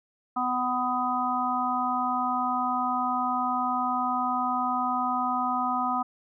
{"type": "harmonic tone", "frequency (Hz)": 250, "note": "B3", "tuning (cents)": 21, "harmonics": [1, 3, 4, 5], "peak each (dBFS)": [-32, -29, -31, -28], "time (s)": [0.36, 6.03], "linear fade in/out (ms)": 10, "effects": []}